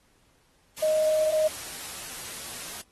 sine tone in noise, 622.3 Hz, D#5, in tune, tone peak -20 dBFS, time 0.82-1.48 s, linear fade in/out 10 ms, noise white, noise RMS -38 dBFS, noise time 0.77-2.82 s, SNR +15 dB, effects pink hiss -65 dBFS RMS until 2.91 s + AAC 32 kbps

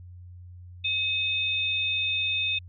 sine tone pair together, 2558 / 3618 Hz, D#7 / A7, +47 / +48 cents, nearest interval tritone, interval 601 cents, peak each -27 dBFS, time 0.84-2.59 s, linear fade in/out 10 ms, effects added 89 Hz sine -42 dBFS peak until 2.68 s

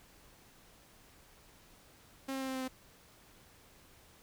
sawtooth tone with pitch steps, 268.7 / 266.7 / 264.7 / 262.7 / 260.7 / 258.8 Hz, C4 / C4 / C4 / C4 / C4 / C4, +46 / +33 / +20 / +7 / -6 / -19 cents, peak -32 dBFS, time 2.28-2.682 s, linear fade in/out 10 ms, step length 67 ms, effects pink hiss -61 dBFS RMS until 4.22 s

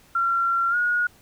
sine tone with pitch glide, 1369 to 1445.4 Hz, F6 to F#6, -35 to -41 cents, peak -19 dBFS, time 0.15-1.07 s, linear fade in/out 5 ms, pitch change +94 cents, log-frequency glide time 0.7-0.76 s, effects pink hiss -55 dBFS RMS until 1.21 s

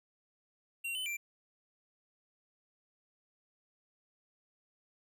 square tone with pitch steps, 2750 / 3030 / 2357 Hz, F7 / F#7 / D7, -27 / +40 / +6 cents, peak -36 dBFS, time 0.84-1.17 s, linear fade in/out 10 ms, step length 110 ms, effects 13-bit

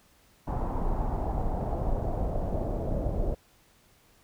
brown noise with low-pass filter sweep, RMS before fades -29 dBFS, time 0.47-3.35 s, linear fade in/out 10 ms, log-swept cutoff 930 to 580 Hz, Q 3.2, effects pink hiss -62 dBFS RMS until 4.23 s

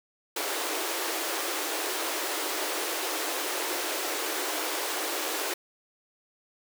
pink high-pass noise, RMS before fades -31 dBFS, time 0.36-5.54 s, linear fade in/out 5 ms, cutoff 300 Hz, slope 96 dB/octave, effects none

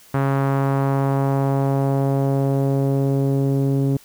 sawtooth tone with low-pass filter sweep, 137.1 Hz, C#3, 19 cents flat, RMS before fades -19 dBFS, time 0.14-3.97 s, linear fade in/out 5 ms, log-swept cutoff 1400 to 350 Hz, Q 1.4, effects white hiss -49 dBFS RMS until 4.04 s

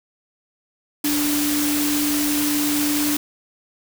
sine tone in noise, 293.7 Hz, D4, in tune, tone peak -20 dBFS, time 1.04-3.17 s, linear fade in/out 5 ms, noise white, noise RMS -24 dBFS, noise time 1.04-3.17 s, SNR +1 dB, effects none

